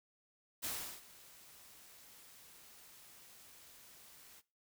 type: noise with ADSR envelope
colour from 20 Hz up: white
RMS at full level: -39 dBFS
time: 0.62-4.42 s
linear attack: 26 ms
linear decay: 360 ms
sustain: -20 dB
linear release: 36 ms
effects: noise-tail reverb RT60 0.3 s tail -19 dB re dry